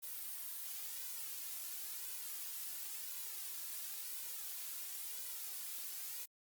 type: noise with flanger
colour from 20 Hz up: blue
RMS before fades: -45 dBFS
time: 0.02-6.26 s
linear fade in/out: 20 ms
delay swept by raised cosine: 2 to 2.98 ms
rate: 0.96 Hz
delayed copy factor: +0.6
effects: Opus 32 kbps